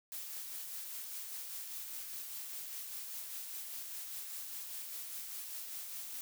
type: noise with tremolo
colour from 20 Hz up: blue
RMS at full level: -43 dBFS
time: 0.12-6.21 s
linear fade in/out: 0 ms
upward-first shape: sine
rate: 5 Hz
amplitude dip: 30%
effects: none